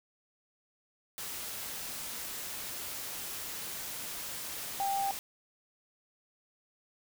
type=tone in noise; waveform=sine; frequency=790 Hz; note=G5; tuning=13 cents sharp; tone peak=-29 dBFS; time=4.8-5.11 s; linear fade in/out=0 ms; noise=white; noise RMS=-40 dBFS; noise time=1.18-5.19 s; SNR=+8 dB; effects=none